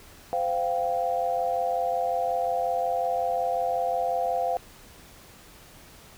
sine chord, C suspended fourth, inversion none, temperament equal with one note detuned, 515.5 / 698.5 / 784 Hz, C5 / F5 / G5, -26 / 0 / 0 cents, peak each -29 / -26 / -30 dBFS, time 0.33-4.57 s, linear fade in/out 0 ms, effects pink hiss -50 dBFS RMS until 6.17 s

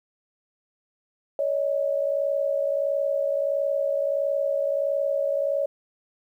sine tone pair together, 560.8 / 622.3 Hz, C#5 / D#5, +20 / 0 cents, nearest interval major second, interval 180 cents, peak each -23 / -27 dBFS, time 1.39-5.66 s, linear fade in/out 2 ms, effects 10-bit

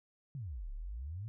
sine exponential two-way sweep, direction down then up, 150 to 32.72 to 116.7 Hz, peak -39 dBFS, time 0.35-1.28 s, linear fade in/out 0 ms, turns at 0.71 s, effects none

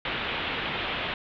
white low-pass noise, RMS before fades -31 dBFS, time 0.05-1.14 s, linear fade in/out 2 ms, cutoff 3500 Hz, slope 48 dB/octave, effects none

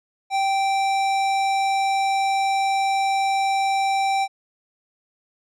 sine tone with hard clipping, 781 Hz, G5, 7 cents flat, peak -20 dBFS, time 0.3-4.28 s, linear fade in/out 50 ms, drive 15 dB, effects MP3 96 kbps

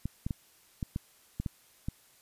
clicks, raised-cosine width 5 ms, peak -20 dBFS, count 8, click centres 0.056 / 0.265 / 0.308 / 0.828 / 0.961 / 1.4 / 1.462 / 1.885 s, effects white hiss -62 dBFS RMS until 2.21 s + resampled to 32000 Hz

